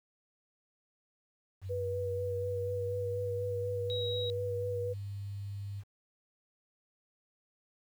sine tone with pitch glide, 95.3 to 100.27 Hz, G2 to G2, -48 to +40 cents, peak -37 dBFS, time 1.61-5.84 s, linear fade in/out 50 ms, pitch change +88 cents, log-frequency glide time 2.15-3.16 s
sine tone with vibrato, 486.6 Hz, B4, 26 cents flat, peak -33 dBFS, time 1.69-4.94 s, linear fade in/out 20 ms, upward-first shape sine, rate 4.1 Hz, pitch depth 20 cents each way
sine tone, 3833 Hz, A#7, 47 cents sharp, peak -36 dBFS, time 3.9-4.3 s, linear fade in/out 0 ms
effects 10-bit

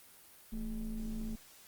triangle ring-modulated tone, 96.8 Hz, G2, 21 cents flat, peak -31 dBFS, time 0.52-1.36 s, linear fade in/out 10 ms, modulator 124 Hz, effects white hiss -58 dBFS RMS until 1.67 s + Opus 32 kbps

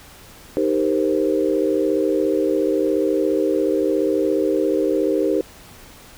sine chord, C minor seventh, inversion first, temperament equal, 311.1 / 392 / 466.2 / 523.3 Hz, Eb4 / G4 / Bb4 / C5, 0 / 0 / 0 / 0 cents, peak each -21 / -21 / -23 / -23 dBFS, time 0.57-5.41 s, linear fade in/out 0 ms, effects pink hiss -44 dBFS RMS until 6.17 s

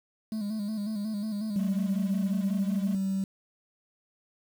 triangle tone with vibrato, 210.8 Hz, G#3, 26 cents sharp, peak -27 dBFS, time 0.32-2.95 s, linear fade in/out 2 ms, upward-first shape square, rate 5.5 Hz, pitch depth 59 cents each way
sine tone with pitch glide, 190.7 to 192.8 Hz, G3 to G3, -47 to -28 cents, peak -25 dBFS, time 1.56-3.24 s, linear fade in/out 2 ms, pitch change +19 cents, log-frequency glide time 2.37-2.56 s
effects tanh soft clip ceiling -21 dBFS + 8-bit

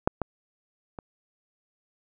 clicks, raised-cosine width 1 ms, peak -6 / -13 / -23 dBFS, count 3, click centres 0.075 / 0.217 / 0.988 s, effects none

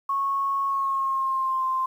sine tone with pitch glide, 1100 to 1046.1 Hz, C#6 to C6, -14 to -1 cents, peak -22 dBFS, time 0.09-1.86 s, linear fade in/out 5 ms, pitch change -87 cents, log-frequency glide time 0.68-1.63 s, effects 9-bit

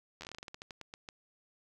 slowing click train, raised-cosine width 0.2 ms, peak -27 dBFS, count 17, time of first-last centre 0.21-1.088 s, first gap 11 ms, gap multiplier 1.19, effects none

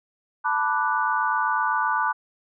sine chord, B minor seventh, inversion third, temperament equal, 880 / 987.8 / 1174.7 / 1480 Hz, A5 / B5 / D6 / F#6, 0 / 0 / 0 / 0 cents, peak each -26 dBFS, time 0.44-2.13 s, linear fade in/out 20 ms, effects none

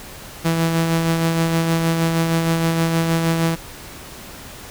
sawtooth tone with tremolo, 164.81 Hz, E3, in tune, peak -11 dBFS, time 0.44-3.56 s, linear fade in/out 20 ms, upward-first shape sine, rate 6.4 Hz, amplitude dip 35%, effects pink hiss -37 dBFS RMS until 4.7 s

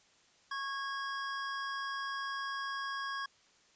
square tone pair together, 1100 / 1644.5 Hz, C#6 / G#6, -14 / -18 cents, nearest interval perfect fifth, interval 696 cents, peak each -39 / -40 dBFS, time 0.51-3.26 s, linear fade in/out 5 ms, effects white hiss -66 dBFS RMS until 3.75 s + resampled to 16000 Hz

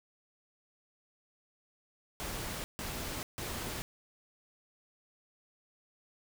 pink noise bursts, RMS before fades -39 dBFS, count 3, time 2.2-3.82 s, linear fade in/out 0 ms, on 440 ms, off 150 ms, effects none

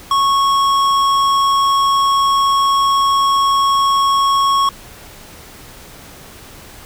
triangle tone with tanh clipping, 1102 Hz, C#6, 11 cents flat, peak -13 dBFS, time 0.11-4.69 s, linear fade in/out 2 ms, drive 18 dB, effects pink hiss -38 dBFS RMS until 6.85 s

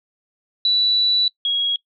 sine tone pair in turn, 3951 / 3307 Hz, B7 / G#7, 0 / -8 cents, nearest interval minor third, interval 308 cents, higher first, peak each -14 / -17 dBFS, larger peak first, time 0.65-1.28 / 1.45-1.76 s, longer first, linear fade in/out 2 ms, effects noise-tail reverb RT60 0.1 s tail -23 dB re dry

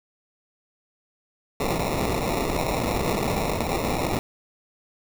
white noise with sample-and-hold, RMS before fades -25 dBFS, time 1.6-4.19 s, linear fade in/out 2 ms, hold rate 1575 Hz, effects none

